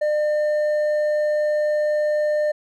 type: tone with hard clipping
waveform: sine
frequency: 602 Hz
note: D5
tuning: 43 cents sharp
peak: -19 dBFS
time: 0.01-2.52 s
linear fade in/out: 10 ms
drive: 4 dB
effects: none